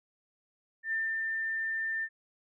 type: tone with ADSR envelope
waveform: sine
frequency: 1793 Hz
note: A6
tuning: 32 cents sharp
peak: -28 dBFS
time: 0.83-2.09 s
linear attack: 92 ms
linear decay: 230 ms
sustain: -2 dB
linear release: 57 ms
effects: none